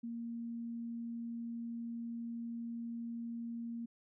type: tone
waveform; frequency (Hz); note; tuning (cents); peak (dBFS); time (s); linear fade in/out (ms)
sine; 233.1; A#3; 0; -39; 0.03-3.86; 10
effects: none